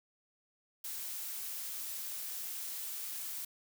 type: noise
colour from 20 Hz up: blue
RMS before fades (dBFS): -41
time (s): 0.84-3.45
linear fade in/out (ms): 5
effects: none